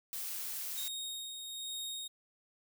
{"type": "noise", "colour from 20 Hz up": "blue", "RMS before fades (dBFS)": -40, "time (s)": [0.13, 0.88], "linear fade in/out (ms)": 0}
{"type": "tone with tremolo", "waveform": "sawtooth", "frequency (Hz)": 3729, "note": "A#7", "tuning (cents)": 0, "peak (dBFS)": -35, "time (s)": [0.77, 2.08], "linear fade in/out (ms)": 10, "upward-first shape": "sine", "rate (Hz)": 1.2, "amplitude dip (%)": 40}
{"effects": []}